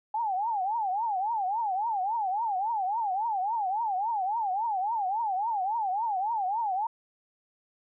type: tone with vibrato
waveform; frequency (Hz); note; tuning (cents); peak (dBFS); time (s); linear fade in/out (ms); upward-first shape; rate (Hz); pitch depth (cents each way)
sine; 830.6; G#5; 0; -26; 0.14-6.87; 5; triangle; 3.6; 250
effects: none